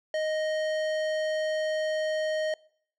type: tone with tanh clipping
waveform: sine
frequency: 622.3 Hz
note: D#5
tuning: in tune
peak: -28 dBFS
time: 0.14-2.54 s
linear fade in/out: 2 ms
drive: 16 dB
effects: noise-tail reverb RT60 0.6 s tail -24 dB re dry